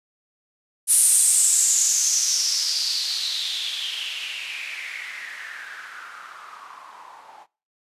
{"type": "noise with low-pass filter sweep", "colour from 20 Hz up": "violet", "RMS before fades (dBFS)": -24, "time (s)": [0.87, 7.47], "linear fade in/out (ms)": 50, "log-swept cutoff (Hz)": [9900, 830], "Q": 5.8, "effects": ["noise-tail reverb RT60 0.4 s tail -24 dB re dry", "resampled to 32000 Hz"]}